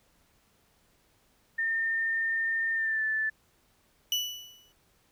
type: tone with pitch glide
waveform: sine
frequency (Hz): 1813 to 1753.3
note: A#6 to A6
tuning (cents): -49 to -7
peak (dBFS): -26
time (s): 1.58-3.3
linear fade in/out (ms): 10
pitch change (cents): -58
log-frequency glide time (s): 2.75-3.03
type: tone with exponential decay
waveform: 35% pulse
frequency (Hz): 2960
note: F#7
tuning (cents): 0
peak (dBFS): -22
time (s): 4.12-4.72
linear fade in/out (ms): 1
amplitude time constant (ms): 130
effects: pink hiss -67 dBFS RMS until 5.11 s